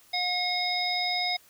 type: harmonic tone with a mistuned harmonic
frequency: 720 Hz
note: F#5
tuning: 47 cents flat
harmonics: 1 / 3 / 5 / 7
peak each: -31 / -31 / -31 / -31 dBFS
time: 0.13-1.37 s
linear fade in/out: 10 ms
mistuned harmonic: 5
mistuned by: +68 cents
effects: white hiss -58 dBFS RMS until 1.49 s